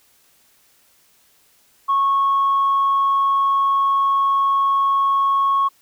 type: tone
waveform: sine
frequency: 1100 Hz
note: C#6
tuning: 14 cents flat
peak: -13 dBFS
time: 1.88-5.69 s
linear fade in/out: 20 ms
effects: tanh soft clip ceiling -11 dBFS + white hiss -57 dBFS RMS until 5.81 s